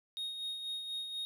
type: tone with tremolo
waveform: triangle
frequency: 3729 Hz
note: A#7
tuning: in tune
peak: -34 dBFS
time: 0.17-1.25 s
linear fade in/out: 0 ms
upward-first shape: sine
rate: 4.1 Hz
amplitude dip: 45%
effects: none